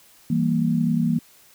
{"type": "chord", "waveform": "sine", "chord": "E diminished", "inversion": "none", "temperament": "equal", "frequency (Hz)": [164.81, 196, 233.1], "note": ["E3", "G3", "Bb3"], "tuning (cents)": [0, 0, 0], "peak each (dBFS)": [-22, -26, -21], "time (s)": [0.3, 1.19], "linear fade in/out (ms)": 5, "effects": ["white hiss -53 dBFS RMS until 1.54 s"]}